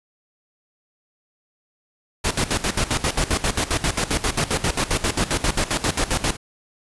pink noise with tremolo, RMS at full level -20 dBFS, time 2.24-6.37 s, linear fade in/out 10 ms, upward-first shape square, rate 7.5 Hz, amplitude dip 80%, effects resampled to 24000 Hz

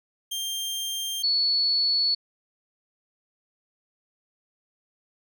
sawtooth / sine tone pair in turn, 3183 / 4417 Hz, G7 / C#8, +26 / -7 cents, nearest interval tritone, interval 567 cents, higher second, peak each -25 / -20 dBFS, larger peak second, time 0.31-1.23 / 1.23-2.15 s, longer neither, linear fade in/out 10 ms, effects none

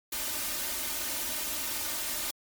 white noise with comb filter, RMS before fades -33 dBFS, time 0.12-2.31 s, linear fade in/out 5 ms, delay 3.3 ms, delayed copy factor +0.8, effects MP3 96 kbps

